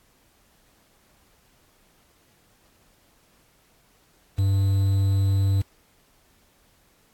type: tone with quantisation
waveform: triangle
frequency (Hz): 97.8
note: G2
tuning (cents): -4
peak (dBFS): -16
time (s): 4.38-5.62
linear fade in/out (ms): 10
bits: 7
effects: pink hiss -61 dBFS RMS until 7.13 s + AAC 64 kbps